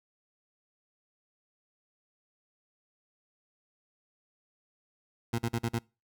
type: tone bursts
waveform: 20% pulse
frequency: 116.54 Hz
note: A#2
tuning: in tune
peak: -23 dBFS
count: 5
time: 5.33-5.788 s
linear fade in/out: 5 ms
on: 54 ms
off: 47 ms
effects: noise-tail reverb RT60 0.3 s tail -25 dB re dry